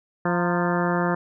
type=harmonic tone with a mistuned harmonic; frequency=174.61 Hz; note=F3; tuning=in tune; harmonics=1 / 2 / 3 / 4 / 5 / 6 / 7 / 8 / 9 / 10; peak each=-24 / -27 / -29 / -30 / -31 / -32 / -32 / -33 / -34 / -34 dBFS; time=0.25-1.15 s; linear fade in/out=5 ms; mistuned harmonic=5; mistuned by=+70 cents; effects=none